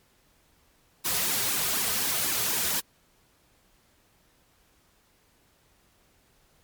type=noise with flanger; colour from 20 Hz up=white; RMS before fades=-27 dBFS; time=1.04-2.81 s; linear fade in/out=20 ms; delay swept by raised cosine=1.4 to 3.7 ms; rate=4 Hz; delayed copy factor=-0.7; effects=pink hiss -64 dBFS RMS until 6.63 s + MP3 96 kbps